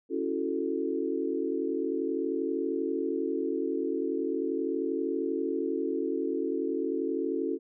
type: chord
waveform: sine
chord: F# minor seventh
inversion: second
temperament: equal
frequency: 277.2 / 329.6 / 370 / 440 Hz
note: C#4 / E4 / F#4 / A4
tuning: 0 / 0 / 0 / 0 cents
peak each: -33 dBFS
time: 0.09-7.59 s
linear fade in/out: 50 ms
effects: none